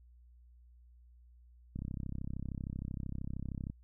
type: click train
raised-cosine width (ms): 5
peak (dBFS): -27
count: 65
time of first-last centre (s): 1.76-3.699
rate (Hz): 33
effects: added 60 Hz sine -57 dBFS peak until 3.83 s